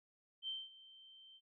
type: tone with ADSR envelope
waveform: sine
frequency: 3118 Hz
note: G7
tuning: 10 cents flat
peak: -38 dBFS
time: 0.42-1.41 s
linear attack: 59 ms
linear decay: 210 ms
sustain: -19 dB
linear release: 51 ms
effects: noise-tail reverb RT60 0.1 s tail -22 dB re dry